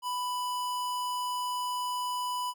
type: tone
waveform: square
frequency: 992 Hz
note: B5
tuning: 7 cents sharp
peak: -31 dBFS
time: 0.02-2.54 s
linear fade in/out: 50 ms
effects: none